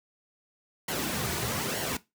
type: noise with flanger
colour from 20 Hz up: pink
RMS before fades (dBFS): -31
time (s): 0.88-1.97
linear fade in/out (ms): 5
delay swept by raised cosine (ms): 0.8 to 3.8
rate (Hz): 1.1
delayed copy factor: -0.55
effects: noise-tail reverb RT60 0.2 s tail -18 dB re dry + high-pass 80 Hz 12 dB/octave